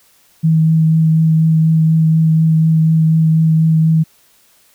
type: tone with vibrato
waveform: sine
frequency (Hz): 160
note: D#3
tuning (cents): +49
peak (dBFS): -8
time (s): 0.43-4.04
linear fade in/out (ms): 20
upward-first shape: triangle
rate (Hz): 4.1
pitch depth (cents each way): 14
effects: white hiss -52 dBFS RMS until 4.74 s